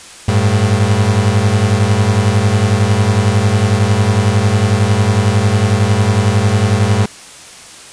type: beating tone pair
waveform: 35% pulse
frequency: 98 / 109 Hz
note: G2 / A2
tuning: 0 / -16 cents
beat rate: 11 Hz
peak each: -11 dBFS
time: 0.28-7.06 s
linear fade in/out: 5 ms
effects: white hiss -35 dBFS RMS until 7.92 s + resampled to 22050 Hz